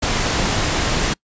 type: noise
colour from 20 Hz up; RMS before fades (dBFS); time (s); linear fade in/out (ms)
pink; -19; 0.02-1.14; 10
effects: noise-tail reverb RT60 0.1 s tail -26 dB re dry + resampled to 16000 Hz